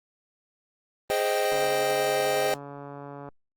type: chord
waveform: square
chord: Ab major seventh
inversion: none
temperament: equal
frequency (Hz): 415.3 / 523.3 / 622.3 / 784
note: Ab4 / C5 / Eb5 / G5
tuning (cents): 0 / 0 / 0 / 0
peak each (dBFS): -30 / -29 / -29 / -30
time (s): 1.1-2.54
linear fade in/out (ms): 0
type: click train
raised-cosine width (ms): 1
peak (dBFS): -27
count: 252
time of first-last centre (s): 1.52-3.288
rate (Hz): 142
effects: Opus 24 kbps